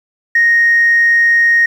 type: tone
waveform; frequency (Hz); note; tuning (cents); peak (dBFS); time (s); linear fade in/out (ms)
sine; 1864.7; A#6; 0; -6; 0.35-1.66; 5
effects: tanh soft clip ceiling -3 dBFS + 7-bit